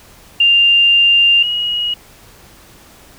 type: tone pair in turn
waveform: sine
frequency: 2794 / 2894 Hz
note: F7 / F#7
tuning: 0 / -39 cents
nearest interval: minor second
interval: 61 cents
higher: second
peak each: -7 / -15 dBFS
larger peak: first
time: 0.4-1.43 / 1.43-1.94 s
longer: first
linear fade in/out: 5 ms
effects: pink hiss -43 dBFS RMS until 3.18 s